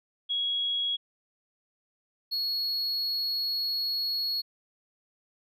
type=tone pair in turn; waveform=sine / triangle; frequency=3322 / 4338 Hz; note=G#7 / C#8; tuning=0 / -38 cents; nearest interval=perfect fourth; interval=462 cents; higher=second; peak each=-26 dBFS; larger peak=neither; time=0.29-0.97 / 2.31-4.42 s; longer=second; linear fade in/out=20 ms; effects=none